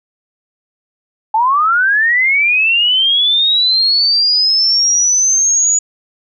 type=linear sweep; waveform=sine; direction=up; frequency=853 to 6890 Hz; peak=-9 dBFS; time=1.34-5.79 s; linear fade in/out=5 ms; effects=none